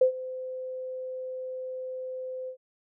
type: tone with ADSR envelope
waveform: sine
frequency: 514 Hz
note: C5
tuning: 31 cents flat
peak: -15 dBFS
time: 0.01-2.57 s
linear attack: 6 ms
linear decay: 100 ms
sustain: -18 dB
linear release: 88 ms
effects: none